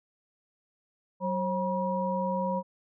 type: tone cluster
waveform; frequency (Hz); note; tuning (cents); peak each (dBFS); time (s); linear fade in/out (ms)
sine; 187.3 / 537 / 961; F#3 / C5 / B5; +21 / +45 / -48; -31; 1.2-2.63; 50
effects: none